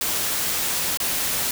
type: noise with dropouts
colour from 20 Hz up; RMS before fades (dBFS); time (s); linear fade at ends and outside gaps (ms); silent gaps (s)
white; -24; 0.01-1.51; 2; 0.973-1.001
effects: none